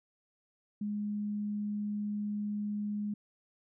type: tone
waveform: sine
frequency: 207.7 Hz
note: G#3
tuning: in tune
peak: -32 dBFS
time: 0.81-3.14 s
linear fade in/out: 5 ms
effects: none